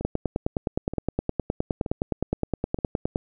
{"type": "two click trains", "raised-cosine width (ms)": 2, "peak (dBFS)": [-10, -18], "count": [31, 4], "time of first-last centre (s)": [[0.05, 3.159], [0.01, 2.788]], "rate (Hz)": [9.65, 1.08], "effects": []}